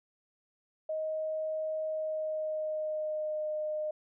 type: tone with pitch glide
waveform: sine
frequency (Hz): 627 to 612.3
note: D#5 to D#5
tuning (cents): +13 to -28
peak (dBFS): -31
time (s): 0.89-3.91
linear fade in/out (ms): 5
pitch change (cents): -41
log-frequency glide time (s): 1.86-3.5
effects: none